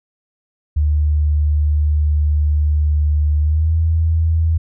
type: tone with pitch glide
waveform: sine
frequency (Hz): 74.9 to 81.21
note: D2 to E2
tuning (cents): +35 to -25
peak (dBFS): -12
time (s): 0.76-4.58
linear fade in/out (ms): 10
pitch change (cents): +140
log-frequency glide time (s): 3.4-3.75
effects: none